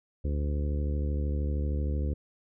harmonic tone, 73 Hz, D2, 10 cents flat, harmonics 1 / 2 / 3 / 4 / 5 / 6 / 7, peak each -27 / -37 / -40 / -41 / -44 / -45 / -44 dBFS, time 0.24-2.14 s, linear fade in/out 10 ms, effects none

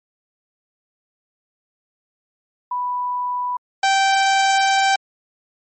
sine / sawtooth tone pair in turn, 987.8 / 779.1 Hz, B5 / G5, 0 / -11 cents, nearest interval major third, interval 411 cents, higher first, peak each -20 / -10 dBFS, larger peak second, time 2.71-3.57 / 3.83-4.96 s, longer second, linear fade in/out 5 ms, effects MP3 32 kbps

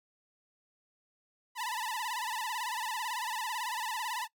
sawtooth tone with vibrato, 932.3 Hz, A#5, in tune, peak -30 dBFS, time 1.55-4.28 s, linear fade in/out 50 ms, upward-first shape sine, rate 18 Hz, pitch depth 140 cents each way, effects noise-tail reverb RT60 0.1 s tail -21 dB re dry

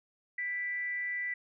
sine tone with frequency modulation, 1975.5 Hz, B6, in tune, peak -32 dBFS, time 0.38-1.34 s, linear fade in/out 5 ms, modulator 355 Hz, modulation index 0.24, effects none

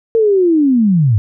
sine linear sweep, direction down, 460 to 95.4 Hz, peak -8 dBFS, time 0.15-1.18 s, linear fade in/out 0 ms, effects none

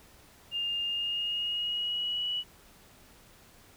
sine tone with pitch glide, 2813 to 2941 Hz, F7 to F#7, +12 to -11 cents, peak -29 dBFS, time 0.51-2.44 s, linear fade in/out 50 ms, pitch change +77 cents, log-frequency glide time 0.83-2.29 s, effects pink hiss -57 dBFS RMS until 3.76 s

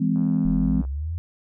sine chord, E augmented, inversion none, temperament just, 164.81 / 206 / 257.5 Hz, E3 / G#3 / B#3, 0 / -14 / -28 cents, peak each -23 dBFS, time 0-0.82 s, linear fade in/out 10 ms
click train, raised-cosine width 1 ms, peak -31 dBFS, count 60, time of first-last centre 0.16-0.85 s, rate 85.5 Hz
sine linear sweep, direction up, 36.71 to 87.3 Hz, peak -25 dBFS, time 0.45-1.18 s, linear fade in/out 0 ms
effects none

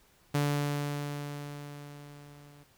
sawtooth tone with level ramp, 144.9 Hz, D3, 23 cents flat, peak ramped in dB -21 to -49 dBFS, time 0.34-2.64 s, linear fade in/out 10 ms, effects pink hiss -64 dBFS RMS until 2.77 s

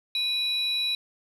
sine tone pair together, 2470 / 3923 Hz, D#7 / B7, -13 / -12 cents, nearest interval minor sixth, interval 801 cents, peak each -30 / -23 dBFS, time 0.15-0.95 s, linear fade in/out 2 ms, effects tanh soft clip ceiling -21 dBFS + 10-bit

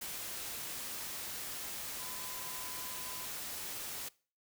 sine tone in noise, 1008 Hz, B5, 35 cents sharp, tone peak -51 dBFS, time 1.99-3.26 s, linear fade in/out 10 ms, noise white, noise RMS -42 dBFS, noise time 0.01-4.09 s, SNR -12 dB, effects noise-tail reverb RT60 0.4 s tail -22 dB re dry

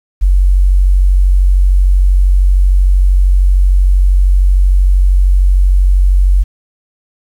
sine tone, 46.49 Hz, F#1, 9 cents sharp, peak -5 dBFS, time 0.21-6.44 s, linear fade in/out 20 ms, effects 7-bit

